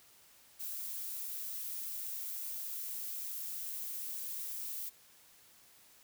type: noise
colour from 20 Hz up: violet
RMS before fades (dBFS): -41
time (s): 0.59-4.9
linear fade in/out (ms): 20
effects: white hiss -62 dBFS RMS until 6.03 s